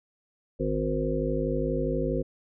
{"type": "harmonic tone with a mistuned harmonic", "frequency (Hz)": 52.3, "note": "G#1", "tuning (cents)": 13, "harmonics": [1, 3, 5, 7, 9, 10], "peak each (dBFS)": [-32, -32, -32, -32, -32, -32], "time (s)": [0.59, 2.23], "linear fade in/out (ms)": 20, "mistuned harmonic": 1, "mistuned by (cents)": 39, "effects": []}